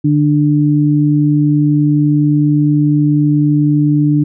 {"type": "tone pair together", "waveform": "sine", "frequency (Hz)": [148.17, 296], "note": ["D3", "D4"], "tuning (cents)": [16, 14], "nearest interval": "octave", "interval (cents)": 1198, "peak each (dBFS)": -11, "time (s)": [0.04, 4.24], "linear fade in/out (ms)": 10, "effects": []}